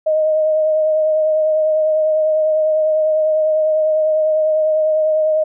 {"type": "tone with vibrato", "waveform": "sine", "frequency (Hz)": 622.3, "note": "D#5", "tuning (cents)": 0, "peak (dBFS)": -12, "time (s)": [0.06, 5.44], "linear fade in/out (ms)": 10, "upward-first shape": "triangle", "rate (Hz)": 10, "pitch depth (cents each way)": 23, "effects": []}